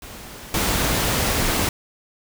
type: noise with level steps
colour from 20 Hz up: pink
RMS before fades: -38 / -21 dBFS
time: 0.02-1.69 s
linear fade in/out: 2 ms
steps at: 0.54 s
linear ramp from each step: 2 ms
effects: none